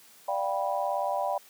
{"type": "chord", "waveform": "sine", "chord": "G dominant seventh", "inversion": "second", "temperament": "just", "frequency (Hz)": [588, 705.6, 784, 980], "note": ["D5", "F5", "G5", "B5"], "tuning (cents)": [2, 18, 0, -14], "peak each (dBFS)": [-31, -33, -31, -33], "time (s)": [0.28, 1.38], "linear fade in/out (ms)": 5, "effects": ["white hiss -55 dBFS RMS until 1.49 s", "high-pass 150 Hz 12 dB/octave"]}